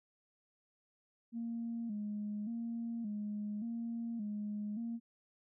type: tone with vibrato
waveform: sine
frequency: 220 Hz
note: A3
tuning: in tune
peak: -36 dBFS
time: 1.32-5 s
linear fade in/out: 50 ms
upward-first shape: square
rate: 0.87 Hz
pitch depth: 92 cents each way
effects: tanh soft clip ceiling -32 dBFS